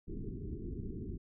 pink low-pass noise, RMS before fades -41 dBFS, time 0.07-1.18 s, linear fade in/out 20 ms, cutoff 420 Hz, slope 96 dB/octave, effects none

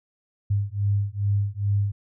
sine beating tone pair, 100 / 102.4 Hz, G2 / G#2, +35 / -24 cents, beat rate 2.4 Hz, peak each -24 dBFS, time 0.5-1.92 s, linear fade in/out 10 ms, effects none

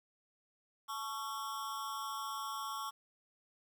square tone with amplitude modulation, 1111 Hz, C#6, 4 cents sharp, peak -35 dBFS, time 0.88-2.91 s, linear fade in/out 20 ms, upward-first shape sine, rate 245 Hz, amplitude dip 100%, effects 11-bit

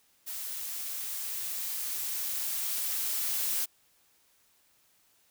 blue noise with level ramp, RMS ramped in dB -38 to -30 dBFS, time 0.26-3.66 s, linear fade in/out 20 ms, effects white hiss -67 dBFS RMS until 5.3 s

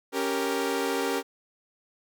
sawtooth chord, G diminished, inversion second, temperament equal, 277.2 / 392 / 466.2 Hz, Db4 / G4 / Bb4, 0 / 0 / 0 cents, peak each -27 / -26 / -26 dBFS, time 0.12-1.23 s, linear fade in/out 50 ms, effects none

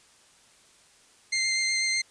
20% pulse tone with vibrato, 2093 Hz, C7, in tune, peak -19 dBFS, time 1.32-2.02 s, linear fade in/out 10 ms, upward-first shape sine, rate 8.1 Hz, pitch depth 11 cents each way, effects white hiss -58 dBFS RMS until 2.1 s + resampled to 22050 Hz

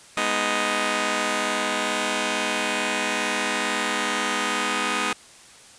5% pulse chord, G# minor, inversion none, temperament just, 207.7 / 249.2 / 311.5 Hz, G#3 / B3 / D#4, 0 / +16 / +2 cents, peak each -16 dBFS, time 0.17-5.13 s, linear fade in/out 2 ms, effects white hiss -48 dBFS RMS until 5.78 s + resampled to 22050 Hz

